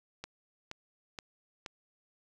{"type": "click train", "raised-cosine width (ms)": 0.2, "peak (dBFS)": -23, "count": 4, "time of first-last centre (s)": [0.24, 1.662], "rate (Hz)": 2.11, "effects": []}